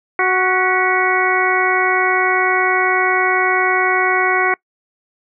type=harmonic tone with a mistuned harmonic; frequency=370 Hz; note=F#4; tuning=in tune; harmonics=1 / 2 / 3 / 4 / 5 / 6; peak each=-20 / -20 / -20 / -20 / -20 / -20 dBFS; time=0.19-4.54 s; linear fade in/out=2 ms; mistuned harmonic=5; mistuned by=+75 cents; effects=noise-tail reverb RT60 0.1 s tail -25 dB re dry